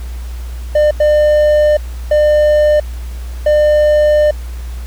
triangle tone bursts at uneven times, 600 Hz, D5, 37 cents sharp, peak -5 dBFS, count 4, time 0.75-0.91 / 1-1.77 / 2.11-2.8 / 3.46-4.31 s, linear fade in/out 5 ms, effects added 60 Hz sine -21 dBFS peak until 4.86 s + pink hiss -39 dBFS RMS until 4.86 s

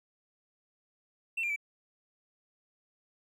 triangle tone with pitch steps, 2694 / 2391 / 2307 Hz, E7 / D7 / D7, +37 / +30 / -31 cents, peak -27 dBFS, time 1.37-1.562 s, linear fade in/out 10 ms, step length 64 ms, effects tanh soft clip ceiling -26 dBFS

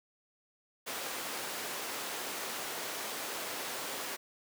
pink high-pass noise, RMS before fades -39 dBFS, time 0.86-4.17 s, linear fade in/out 20 ms, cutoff 400 Hz, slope 12 dB/octave, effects none

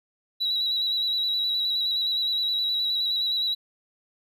triangle tone with vibrato, 3902 Hz, B7, 22 cents flat, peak -20 dBFS, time 0.4-3.55 s, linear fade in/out 20 ms, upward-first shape square, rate 9.6 Hz, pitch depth 23 cents each way, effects tanh soft clip ceiling -20 dBFS

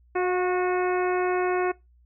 harmonic tone with a mistuned harmonic, 364.5 Hz, F#4, 26 cents flat, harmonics 1 / 2 / 3 / 4 / 5 / 6 / 7, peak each -23 / -29 / -33 / -35 / -37 / -39 / -40 dBFS, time 0.15-1.72 s, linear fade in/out 10 ms, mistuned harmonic 2, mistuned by -21 cents, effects noise-tail reverb RT60 0.2 s tail -22 dB re dry + added 60 Hz sine -55 dBFS peak until 2.05 s

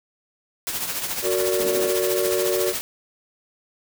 white noise with tremolo, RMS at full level -25 dBFS, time 0.67-2.81 s, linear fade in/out 0 ms, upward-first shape triangle, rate 14 Hz, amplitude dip 60%
triangle chord, Gb augmented, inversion none, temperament just, 370 / 462.5 / 578.1 Hz, Gb4 / Bb4 / D5, 0 / -14 / -27 cents, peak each -21 / -24 / -24 dBFS, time 1.22-2.74 s, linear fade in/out 50 ms
white band-pass noise, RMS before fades -33 dBFS, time 1.59-1.91 s, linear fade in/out 5 ms, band 200 to 530 Hz, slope 24 dB/octave
effects none

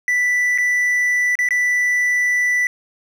triangle tone with dropouts, 1975.5 Hz, B6, in tune, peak -13 dBFS, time 0.08-2.67 s, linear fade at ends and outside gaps 1 ms, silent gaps 0.578-0.584 / 1.354-1.389 / 1.488-1.507 s, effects none

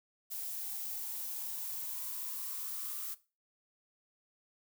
violet noise with high-pass filter sweep, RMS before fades -40 dBFS, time 0.3-3.15 s, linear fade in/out 20 ms, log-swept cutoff 700 to 1200 Hz, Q 8.2, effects noise-tail reverb RT60 0.3 s tail -17 dB re dry

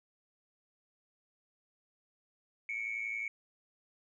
sine tone pair together, 2202 / 2313 Hz, C#7 / D7, -12 / -27 cents, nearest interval minor second, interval 85 cents, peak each -36 / -38 dBFS, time 2.69-3.28 s, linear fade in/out 2 ms, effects tanh soft clip ceiling -28 dBFS

